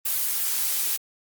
blue noise, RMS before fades -25 dBFS, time 0.05-0.97 s, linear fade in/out 10 ms, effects Opus 24 kbps

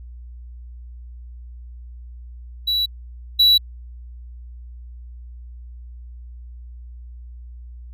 triangle tone pair in turn, 3927 / 3927 Hz, B7 / B7, -11 / -11 cents, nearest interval unison, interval 0 cents, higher neither, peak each -16 / -9 dBFS, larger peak second, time 2.67-2.86 / 3.39-3.58 s, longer neither, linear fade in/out 10 ms, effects added 60 Hz sine -35 dBFS peak until 7.93 s

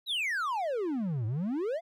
triangle exponential two-way sweep, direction down then up, 4045 to 103.83 to 715 Hz, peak -27 dBFS, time 0.06-1.81 s, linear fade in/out 50 ms, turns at 1.26 s, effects none

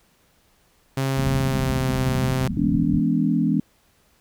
sawtooth tone with pitch glide, 134.5 to 130.07 Hz, C3 to C3, +48 to -10 cents, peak -17 dBFS, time 0.97-2.48 s, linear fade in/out 5 ms, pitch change -58 cents, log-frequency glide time 1.33-1.9 s
white low-pass noise, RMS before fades -27 dBFS, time 1.17-3 s, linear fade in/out 5 ms, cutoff 250 Hz, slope 96 dB/octave
sine chord, E dominant seventh, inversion none, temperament equal with one note detuned, 164.81 / 207.7 / 246.9 / 286.8 Hz, E3 / G#3 / B3 / D4, 0 / 0 / 0 / -41 cents, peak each -23 dBFS, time 2.57-3.6 s, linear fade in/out 5 ms
effects pink hiss -61 dBFS RMS until 4.2 s

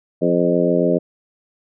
harmonic tone with a mistuned harmonic, 86.9 Hz, F2, 8 cents flat, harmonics 2 / 3 / 4 / 5 / 6 / 7, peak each -21 / -21 / -21 / -21 / -21 / -21 dBFS, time 0.21-0.99 s, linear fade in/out 20 ms, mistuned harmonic 7, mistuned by +15 cents, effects none

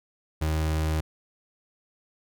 35% pulse tone, 78.3 Hz, D#2, 11 cents sharp, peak -22 dBFS, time 0.41-1.01 s, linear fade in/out 10 ms, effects none

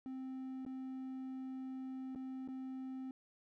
triangle tone with dropouts, 261.6 Hz, C4, in tune, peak -40 dBFS, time 0.06-3.11 s, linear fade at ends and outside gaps 1 ms, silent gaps 0.651-0.663 / 2.15-2.158 / 2.477-2.486 s, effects none

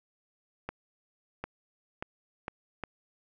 accelerating click train, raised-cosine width 0.5 ms, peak -20 dBFS, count 5, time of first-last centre 0.69-2.837 s, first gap 750 ms, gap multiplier 0.78, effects none

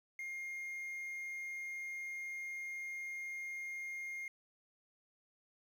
triangle tone, 2126 Hz, C7, 27 cents sharp, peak -39 dBFS, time 0.19-4.28 s, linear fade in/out 2 ms, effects 11-bit

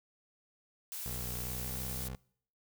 blue noise, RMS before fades -41 dBFS, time 0.92-2.08 s, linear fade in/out 0 ms
20% pulse tone with pitch glide, 61.3 to 63.9 Hz, B1 to C2, -12 to -40 cents, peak -35 dBFS, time 1.06-2.15 s, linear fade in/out 0 ms, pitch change +72 cents, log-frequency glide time 1.4-1.8 s
effects noise-tail reverb RT60 0.6 s tail -24 dB re dry

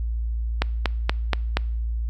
click train, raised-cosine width 0.3 ms, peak -4 dBFS, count 5, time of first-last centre 0.62-1.57 s, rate 4.21 Hz, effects noise-tail reverb RT60 0.7 s tail -25 dB re dry + added 57 Hz sine -23 dBFS peak until 2.09 s

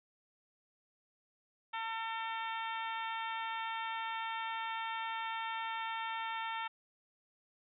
harmonic tone, 450.9 Hz, A4, 42 cents sharp, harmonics 2 / 3 / 4 / 5 / 6 / 7 / 8, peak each -39 / -43 / -45 / -47 / -49 / -50 / -51 dBFS, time 1.73-6.68 s, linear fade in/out 10 ms, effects none

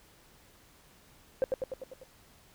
sine tone with echo, 523.3 Hz, C5, in tune, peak -21 dBFS, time 1.42-1.44 s, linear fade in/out 0 ms, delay 99 ms, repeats 6, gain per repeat -4 dB, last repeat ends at 2.034 s, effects tanh soft clip ceiling -21 dBFS + pink hiss -60 dBFS RMS until 2.54 s

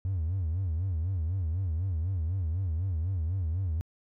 triangle tone with vibrato, 87.31 Hz, F2, in tune, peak -24 dBFS, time 0.05-3.81 s, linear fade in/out 0 ms, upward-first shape sine, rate 4 Hz, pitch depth 200 cents each way, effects tanh soft clip ceiling -23 dBFS

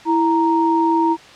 sine tone pair together, 329.6 / 932.2 Hz, E4 / A#5, 0 / 0 cents, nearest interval octave + tritone, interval 1800 cents, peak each -16 dBFS, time 0.05-1.17 s, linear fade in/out 50 ms, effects white hiss -41 dBFS RMS until 1.35 s + low-pass 4000 Hz 12 dB/octave

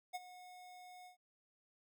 square tone with ADSR envelope, 727 Hz, F#5, 31 cents flat, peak -39 dBFS, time 0.13-1.17 s, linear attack 22 ms, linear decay 31 ms, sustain -15 dB, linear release 110 ms, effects none

